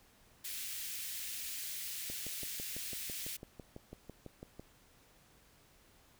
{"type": "high-pass noise", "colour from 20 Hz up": "white", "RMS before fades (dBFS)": -42, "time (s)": [0.44, 3.37], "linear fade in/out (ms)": 10, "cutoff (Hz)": 1900, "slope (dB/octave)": 24}
{"type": "click train", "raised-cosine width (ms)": 2, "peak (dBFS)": -33, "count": 16, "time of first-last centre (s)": [2.1, 4.596], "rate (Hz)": 6.01}
{"effects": ["pink hiss -65 dBFS RMS until 6.19 s"]}